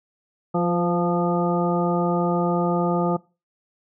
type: harmonic tone with a mistuned harmonic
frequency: 174.61 Hz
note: F3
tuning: in tune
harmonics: 1 / 2 / 3 / 4 / 5 / 7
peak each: -22 / -25 / -27 / -28 / -29 / -30 dBFS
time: 0.54-3.17 s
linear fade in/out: 10 ms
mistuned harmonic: 3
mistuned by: -28 cents
effects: noise-tail reverb RT60 0.3 s tail -22 dB re dry